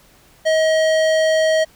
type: tone with hard clipping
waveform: sine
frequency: 634 Hz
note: D#5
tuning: 32 cents sharp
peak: -15 dBFS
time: 0.45-1.65 s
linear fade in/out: 20 ms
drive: 16 dB
effects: pink hiss -51 dBFS RMS until 1.75 s